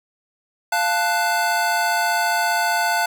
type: tone cluster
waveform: square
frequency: 697 / 880 / 1485 Hz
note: F5 / A5 / F#6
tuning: -4 / 0 / +6 cents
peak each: -23 dBFS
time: 0.72-3.06 s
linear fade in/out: 5 ms
effects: none